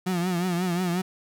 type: tone with vibrato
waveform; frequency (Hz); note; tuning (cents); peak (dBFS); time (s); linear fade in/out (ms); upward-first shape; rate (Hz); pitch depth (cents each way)
35% pulse; 178.1; F3; +34; -22; 0.06-1.02; 10; triangle; 5.6; 100
effects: none